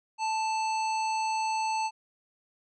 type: harmonic tone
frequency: 880 Hz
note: A5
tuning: in tune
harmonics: 1 / 3 / 5 / 7 / 9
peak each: -27 / -37 / -41 / -44 / -46 dBFS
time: 0.18-1.91 s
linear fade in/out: 50 ms
effects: none